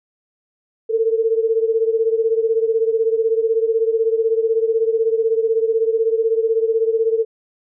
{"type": "beating tone pair", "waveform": "sine", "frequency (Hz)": [445.9, 461.9], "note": ["A4", "A#4"], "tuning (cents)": [23, -16], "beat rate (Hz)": 16, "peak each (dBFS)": [-16, -20], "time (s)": [0.89, 7.25], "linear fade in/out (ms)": 20, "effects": []}